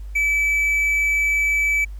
triangle tone, 2303 Hz, D7, 34 cents flat, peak -15 dBFS, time 0.15-1.85 s, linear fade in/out 10 ms, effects added 50 Hz sine -30 dBFS peak until 1.99 s + pink hiss -57 dBFS RMS until 1.99 s

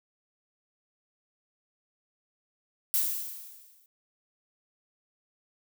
violet noise with exponential decay, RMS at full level -24 dBFS, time 2.94-3.86 s, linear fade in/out 0 ms, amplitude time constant 200 ms, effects none

